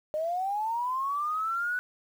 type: linear sweep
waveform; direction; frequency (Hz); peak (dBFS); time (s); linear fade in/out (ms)
sine; up; 602 to 1493; -27; 0.14-1.79; 0
effects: 9-bit

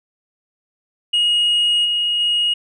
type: tone with level steps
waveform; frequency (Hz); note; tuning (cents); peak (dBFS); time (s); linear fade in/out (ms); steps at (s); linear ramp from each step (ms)
sine; 2879; F#7; -48; -11 / -15 / -13; 1.13-2.54; 10; 1.84 / 2.19; 20
effects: tanh soft clip ceiling -12 dBFS

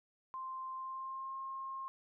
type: tone with pitch glide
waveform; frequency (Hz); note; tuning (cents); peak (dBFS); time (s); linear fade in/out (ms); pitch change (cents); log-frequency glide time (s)
sine; 1046.5 to 1069.1; C6 to C6; 0 to +37; -40; 0.34-1.88; 0; +37; 0.75-1.36
effects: none

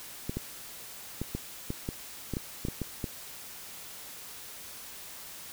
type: clicks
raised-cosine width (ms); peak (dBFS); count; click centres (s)
3; -19; 12; 0.295 / 0.37 / 1.216 / 1.35 / 1.704 / 1.889 / 2.337 / 2.369 / 2.651 / 2.685 / 2.817 / 3.042
effects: white hiss -45 dBFS RMS until 5.52 s

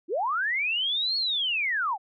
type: linear two-way sweep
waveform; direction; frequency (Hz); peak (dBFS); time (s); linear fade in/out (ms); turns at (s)
sine; up then down; 287.1 to 4383 to 716; -24; 0.08-1.98; 50; 1.17
effects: none

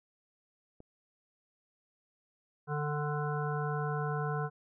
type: click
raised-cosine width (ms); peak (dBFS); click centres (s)
2; -38; 0.804
type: harmonic tone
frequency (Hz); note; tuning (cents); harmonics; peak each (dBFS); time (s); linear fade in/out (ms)
148.2; D3; +16; 1 / 3 / 5 / 7 / 9 / 10; -33 / -38 / -40 / -41 / -43 / -43; 2.67-4.5; 50
effects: none

